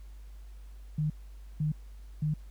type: tone bursts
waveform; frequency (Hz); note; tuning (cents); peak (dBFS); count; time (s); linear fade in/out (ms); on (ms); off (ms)
sine; 152.5; D#3; -34; -26; 3; 0.98-2.34; 5; 120; 500
effects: added 50 Hz sine -44 dBFS peak until 2.5 s + pink hiss -65 dBFS RMS until 2.5 s